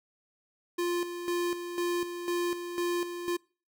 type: tone with tremolo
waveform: square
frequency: 349.2 Hz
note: F4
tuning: in tune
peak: -28 dBFS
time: 0.78-3.37 s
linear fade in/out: 10 ms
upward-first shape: square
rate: 2 Hz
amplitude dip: 60%
effects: noise-tail reverb RT60 0.4 s tail -26 dB re dry